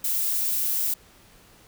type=noise; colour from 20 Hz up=violet; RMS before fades=-25 dBFS; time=0.04-0.94 s; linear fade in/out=5 ms; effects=pink hiss -54 dBFS RMS until 1.67 s